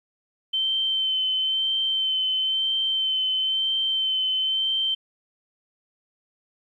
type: tone with vibrato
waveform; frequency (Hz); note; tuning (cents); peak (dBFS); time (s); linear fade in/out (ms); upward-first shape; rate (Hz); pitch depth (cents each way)
sine; 3089; G7; -26; -21; 0.53-4.95; 10; sine; 1; 19
effects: 10-bit